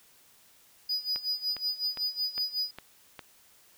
triangle tone with tremolo, 4947 Hz, D#8, 11 cents flat, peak -25 dBFS, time 0.89-2.71 s, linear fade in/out 5 ms, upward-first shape sine, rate 5.4 Hz, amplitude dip 85%
click train, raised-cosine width 0.3 ms, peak -24 dBFS, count 6, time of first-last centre 1.16-3.193 s, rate 2.46 Hz
effects white hiss -60 dBFS RMS until 3.77 s

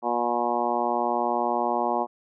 harmonic tone, 120 Hz, B2, 49 cents flat, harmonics 2 / 3 / 4 / 5 / 6 / 7 / 8 / 9, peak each -33 / -31 / -34 / -31 / -28 / -28 / -31 / -33 dBFS, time 0.02-2.07 s, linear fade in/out 50 ms, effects none

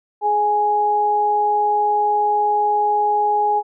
sine tone pair together, 420 / 831.8 Hz, G#4 / G#5, +19 / +2 cents, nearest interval octave, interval 1183 cents, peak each -23 / -15 dBFS, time 0.21-3.63 s, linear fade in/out 50 ms, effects none

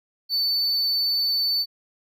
triangle tone, 4509 Hz, C#8, 29 cents sharp, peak -19 dBFS, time 0.29-1.66 s, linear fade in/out 50 ms, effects none

